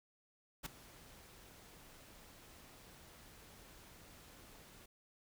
pink noise with ADSR envelope, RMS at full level -40 dBFS, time 0.63-4.86 s, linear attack 30 ms, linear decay 6 ms, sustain -19 dB, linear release 6 ms, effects none

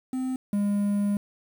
triangle tone pair in turn, 258.4 / 203.4 Hz, C4 / G#3, -21 / -36 cents, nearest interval major third, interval 415 cents, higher first, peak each -24 / -20 dBFS, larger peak second, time 0.13-0.36 / 0.53-1.17 s, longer second, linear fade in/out 2 ms, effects 8-bit

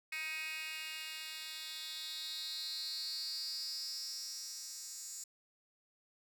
10% pulse tone with high-pass filter sweep, 314.6 Hz, D#4, 19 cents sharp, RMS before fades -43 dBFS, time 0.12-5.24 s, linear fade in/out 5 ms, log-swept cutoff 2400 to 6800 Hz, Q 7.1, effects none

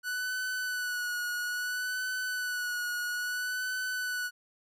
45% pulse tone with vibrato, 1480 Hz, F#6, in tune, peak -31 dBFS, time 0.03-4.31 s, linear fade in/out 50 ms, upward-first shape sine, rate 0.6 Hz, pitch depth 32 cents each way, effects none

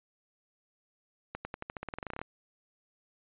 accelerating click train, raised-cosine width 0.5 ms, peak -22 dBFS, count 17, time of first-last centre 1.35-2.215 s, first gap 100 ms, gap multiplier 0.91, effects resampled to 8000 Hz

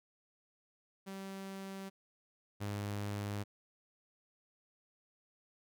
sawtooth tone pair in turn, 193.7 / 102.34 Hz, G3 / G#2, -20 / -25 cents, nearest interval major seventh, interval 1105 cents, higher first, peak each -39 / -33 dBFS, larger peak second, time 1.06-1.9 / 2.6-3.44 s, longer neither, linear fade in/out 20 ms, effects none

